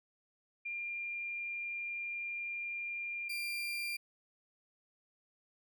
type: tone pair in turn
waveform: sine / 35% pulse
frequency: 2396 / 2382 Hz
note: D7 / D7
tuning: +34 / +24 cents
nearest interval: unison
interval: 10 cents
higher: first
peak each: -37 / -34 dBFS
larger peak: second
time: 0.65-3.29 / 3.29-3.97 s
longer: first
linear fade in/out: 10 ms
effects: none